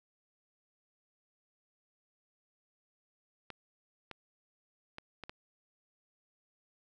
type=clicks; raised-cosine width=0.3 ms; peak=-27 dBFS; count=5; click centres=3.503 / 4.113 / 4.984 / 5.237 / 5.295 s; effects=none